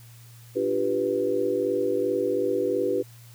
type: chord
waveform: sine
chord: G dominant seventh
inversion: second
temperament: equal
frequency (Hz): 293.7 / 349.2 / 392 / 493.9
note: D4 / F4 / G4 / B4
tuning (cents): 0 / 0 / 0 / 0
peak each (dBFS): -31 / -30 / -26 / -26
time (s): 0.55-3.03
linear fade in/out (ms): 20
effects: added 117 Hz sine -46 dBFS peak until 3.34 s + white hiss -54 dBFS RMS until 3.34 s